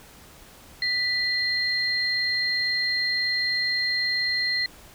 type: tone pair together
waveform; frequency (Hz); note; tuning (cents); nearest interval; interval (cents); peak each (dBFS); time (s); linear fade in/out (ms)
sine; 1975.5 / 4186; B6 / C8; 0 / 0; octave + minor second; 1300; -25 / -25; 0.82-4.66; 2
effects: pink hiss -49 dBFS RMS until 4.94 s

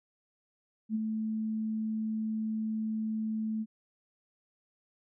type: tone with ADSR envelope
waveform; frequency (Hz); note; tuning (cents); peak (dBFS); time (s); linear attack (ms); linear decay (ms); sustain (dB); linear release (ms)
sine; 218.8; A3; -9; -26; 0.89-3.66; 60; 22; -4; 46
effects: none

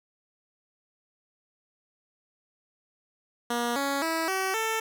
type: tone with pitch steps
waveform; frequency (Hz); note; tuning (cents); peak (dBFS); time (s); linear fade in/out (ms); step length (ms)
10% pulse; 238.4 / 278.6 / 325.7 / 380.6 / 444.9; A#3 / C#4 / E4 / F#4 / A4; +39 / +9 / -21 / +49 / +19; -18; 3.5-4.8; 5; 260
effects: none

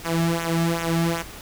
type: tone with flanger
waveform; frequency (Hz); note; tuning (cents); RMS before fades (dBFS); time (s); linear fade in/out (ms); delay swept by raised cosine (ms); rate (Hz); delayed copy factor
sawtooth; 166.8; E3; +21; -23; 0.04-1.23; 20; 0.21 to 2.11; 2.6; -0.8
effects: added 60 Hz sine -48 dBFS peak until 1.41 s + pink hiss -40 dBFS RMS until 1.41 s

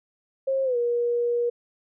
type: tone with pitch glide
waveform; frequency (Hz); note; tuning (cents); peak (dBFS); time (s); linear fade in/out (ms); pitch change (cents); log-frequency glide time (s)
sine; 536 to 477.5; C5 to A#4; +42 to +42; -21; 0.47-1.5; 10; -200; 0.64-0.77
effects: none

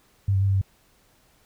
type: tone with pitch steps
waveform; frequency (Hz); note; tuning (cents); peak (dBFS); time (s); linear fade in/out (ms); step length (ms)
sine; 98.8 / 96.2 / 98.4 / 97.3 / 96.5; G2 / G2 / G2 / G2 / G2; +14 / -32 / +7 / -12 / -27; -18; 0.28-0.615; 5; 67
effects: pink hiss -61 dBFS RMS until 1.45 s

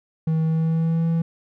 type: tone with pitch glide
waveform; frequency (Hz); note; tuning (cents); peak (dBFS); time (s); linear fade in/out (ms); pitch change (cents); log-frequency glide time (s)
triangle; 160 to 165.36; D#3 to E3; +49 to +6; -16; 0.27-1.22; 5; +57; 0.44-1.07
effects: none

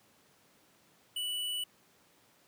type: tone with hard clipping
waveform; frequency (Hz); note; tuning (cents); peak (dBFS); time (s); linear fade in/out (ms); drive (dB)
sine; 2960; F#7; 0; -34; 1.16-1.64; 5; 17
effects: pink hiss -65 dBFS RMS until 2.47 s + high-pass 150 Hz 12 dB/octave

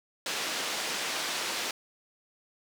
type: band-pass noise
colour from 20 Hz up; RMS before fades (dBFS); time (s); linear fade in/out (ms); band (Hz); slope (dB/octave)
white; -33; 0.26-1.71; 2; 260 to 5100; 12
effects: none

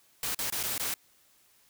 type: noise with dropouts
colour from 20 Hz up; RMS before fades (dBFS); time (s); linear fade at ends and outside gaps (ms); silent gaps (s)
white; -32; 0.23-0.94; 2; 0.347-0.389 / 0.501-0.523 / 0.63-0.635 / 0.78-0.797
effects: white hiss -64 dBFS RMS until 1.69 s

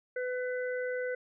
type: harmonic tone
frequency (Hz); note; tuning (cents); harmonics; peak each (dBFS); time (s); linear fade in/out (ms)
501; B4; +25; 1 / 3 / 4; -32 / -39 / -44; 0.16-1.15; 5
effects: none

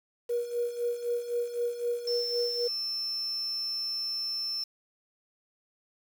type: tone with tremolo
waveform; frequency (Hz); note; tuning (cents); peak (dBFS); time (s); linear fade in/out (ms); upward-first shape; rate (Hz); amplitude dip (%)
sine; 478.9; A#4; +47; -25; 0.29-2.68; 10; sine; 3.9; 75
type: tone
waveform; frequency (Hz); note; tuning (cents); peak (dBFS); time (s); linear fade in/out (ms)
sine; 5340; E8; +22; -30; 2.07-4.64; 5
effects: tanh soft clip ceiling -18 dBFS + 8-bit

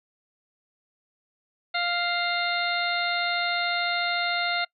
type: harmonic tone with a mistuned harmonic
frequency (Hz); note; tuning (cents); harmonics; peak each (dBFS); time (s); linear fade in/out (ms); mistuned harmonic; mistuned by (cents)
698.5; F5; 0; 1 / 2 / 3 / 4 / 5 / 6; -29 / -29 / -29 / -36 / -32 / -32; 1.74-4.65; 10; 5; +82
effects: noise-tail reverb RT60 0.1 s tail -24 dB re dry + MP3 64 kbps

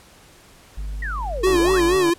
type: tone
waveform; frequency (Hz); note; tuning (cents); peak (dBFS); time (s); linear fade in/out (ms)
triangle; 50.6; G#1; -44; -24; 0.77-1.96; 10
type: exponential two-way sweep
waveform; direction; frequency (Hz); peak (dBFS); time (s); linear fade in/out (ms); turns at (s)
sine; down then up; 1975.5 to 284.2 to 1975.5; -26; 1.02-1.8; 5; 1.55
type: tone with vibrato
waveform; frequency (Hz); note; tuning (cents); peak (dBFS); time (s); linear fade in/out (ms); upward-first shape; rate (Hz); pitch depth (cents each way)
square; 357.9; F4; +42; -16; 1.43-2.14; 10; sine; 4.2; 110
type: click train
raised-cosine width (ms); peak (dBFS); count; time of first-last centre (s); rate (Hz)
1; -18; 92; 1.47-2.098; 145
effects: pink hiss -49 dBFS RMS until 2.18 s + low-pass 12000 Hz 12 dB/octave

